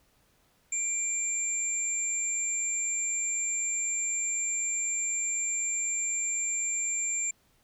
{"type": "tone pair together", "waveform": "sine", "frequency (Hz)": [2349, 7308], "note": ["D7", "A#8"], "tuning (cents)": [0, -35], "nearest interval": "octave + minor sixth", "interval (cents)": 1965, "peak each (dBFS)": [-36, -28], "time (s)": [0.72, 7.31], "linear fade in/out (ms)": 5, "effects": ["pink hiss -67 dBFS RMS until 7.63 s"]}